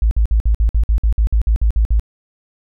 sine tone bursts, 54.5 Hz, A1, 16 cents flat, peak -10 dBFS, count 14, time 0.02-1.996 s, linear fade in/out 0 ms, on 91 ms, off 54 ms, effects none

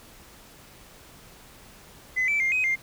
sine tone with pitch steps, 2026 / 2321 / 2112 / 2519 / 2106 Hz, B6 / D7 / C7 / D#7 / C7, +44 / -21 / +16 / +21 / +11 cents, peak -20 dBFS, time 2.16-2.76 s, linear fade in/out 20 ms, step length 120 ms, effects tanh soft clip ceiling -18 dBFS + pink hiss -50 dBFS RMS until 2.82 s

